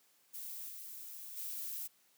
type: noise with level steps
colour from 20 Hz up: violet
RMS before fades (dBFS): -45 / -48 / -42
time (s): 0.33-1.88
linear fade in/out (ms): 20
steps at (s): 0.68 / 1.36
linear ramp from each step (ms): 20
effects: white hiss -70 dBFS RMS until 2.17 s + high-pass 150 Hz 12 dB/octave